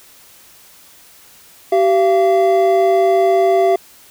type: tone pair together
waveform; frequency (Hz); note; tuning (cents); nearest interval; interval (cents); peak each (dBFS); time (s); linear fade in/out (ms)
triangle; 385.5 / 683; G4 / F5; -29 / -39; minor seventh; 990; -11; 1.72-3.76; 5
effects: white hiss -45 dBFS RMS until 4.1 s